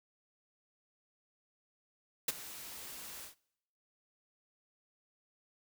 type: noise with ADSR envelope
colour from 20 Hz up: white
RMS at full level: -29 dBFS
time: 2.28-3.35 s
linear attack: 6 ms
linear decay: 25 ms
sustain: -18 dB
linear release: 120 ms
effects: noise-tail reverb RT60 0.8 s tail -24 dB re dry